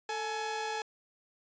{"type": "tone pair together", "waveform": "sawtooth", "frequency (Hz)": [443.1, 844.7], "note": ["A4", "G#5"], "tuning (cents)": [12, 29], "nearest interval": "major seventh", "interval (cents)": 1117, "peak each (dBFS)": [-34, -31], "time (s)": [0.09, 0.82], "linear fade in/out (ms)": 2, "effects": ["resampled to 16000 Hz"]}